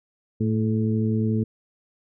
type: harmonic tone with a mistuned harmonic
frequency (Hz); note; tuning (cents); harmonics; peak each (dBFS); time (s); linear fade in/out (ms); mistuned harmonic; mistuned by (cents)
110.8; A2; +13; 1 / 2 / 3 / 4; -23 / -23 / -32 / -31; 0.4-1.44; 10; 4; -42
effects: none